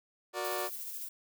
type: chord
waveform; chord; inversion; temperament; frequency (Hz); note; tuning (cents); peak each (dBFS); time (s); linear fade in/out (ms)
20% pulse; Gb augmented; none; equal with one note detuned; 367 / 466.2 / 587.3; Gb4 / Bb4 / D5; -14 / 0 / 0; -32 / -36 / -32; 0.33-0.7; 50
type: noise with tremolo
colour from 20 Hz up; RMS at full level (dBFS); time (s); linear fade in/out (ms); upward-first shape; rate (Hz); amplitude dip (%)
violet; -40; 0.44-1.09; 10; square; 14; 25
effects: none